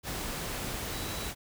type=tone in noise; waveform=sine; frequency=3916 Hz; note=B7; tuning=15 cents flat; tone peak=-45 dBFS; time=0.9-1.33 s; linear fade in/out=50 ms; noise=pink; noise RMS=-36 dBFS; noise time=0.03-1.35 s; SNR=-12 dB; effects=none